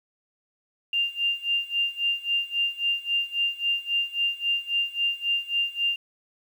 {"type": "tone with tremolo", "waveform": "sine", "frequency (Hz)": 2794, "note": "F7", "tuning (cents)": 0, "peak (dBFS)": -20, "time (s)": [0.93, 5.96], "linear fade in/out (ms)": 2, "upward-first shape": "sine", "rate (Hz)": 3.7, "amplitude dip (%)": 90, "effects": ["9-bit"]}